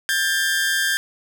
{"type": "tone pair together", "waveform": "sawtooth", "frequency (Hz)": [1596.3, 1760], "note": ["G6", "A6"], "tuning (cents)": [31, 0], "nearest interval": "major second", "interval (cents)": 169, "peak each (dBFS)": [-16, -21], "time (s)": [0.09, 0.97], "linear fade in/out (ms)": 0, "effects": []}